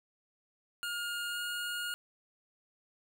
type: tone with pitch glide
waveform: 25% pulse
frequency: 1419 to 1428.9 Hz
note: F6 to F6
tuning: +27 to +39 cents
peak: -31 dBFS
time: 0.83-1.94 s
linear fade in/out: 0 ms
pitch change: +12 cents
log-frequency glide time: 1.29-1.39 s
effects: none